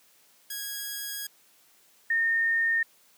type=tone pair in turn; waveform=5% pulse / sine; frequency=1651 / 1829.3 Hz; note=G#6 / A#6; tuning=-11 / -33 cents; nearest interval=major second; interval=178 cents; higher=second; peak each=-22 dBFS; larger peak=neither; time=0.5-1.27 / 2.1-2.83 s; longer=first; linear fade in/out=5 ms; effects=white hiss -61 dBFS RMS until 3.17 s + high-pass 150 Hz 12 dB/octave